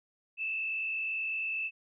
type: tone with frequency modulation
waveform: sine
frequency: 2629 Hz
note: E7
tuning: 5 cents flat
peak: -31 dBFS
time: 0.37-1.71 s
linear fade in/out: 50 ms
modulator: 48.5 Hz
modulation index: 1.2
effects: none